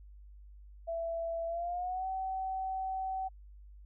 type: tone with pitch glide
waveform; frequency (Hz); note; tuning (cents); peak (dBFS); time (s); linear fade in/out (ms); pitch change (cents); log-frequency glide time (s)
sine; 666 to 760.6; E5 to F#5; +18 to +48; -33; 0.87-3.29; 20; +230; 1.47-2.07
effects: added 50 Hz sine -50 dBFS peak until 3.85 s